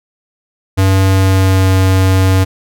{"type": "tone with pitch glide", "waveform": "square", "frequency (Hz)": [95.8, 94.54], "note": ["G2", "F#2"], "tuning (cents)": [-39, 38], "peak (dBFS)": -8, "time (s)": [0.77, 2.45], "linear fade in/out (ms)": 20, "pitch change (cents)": -23, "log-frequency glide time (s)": [1.04, 1.72], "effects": []}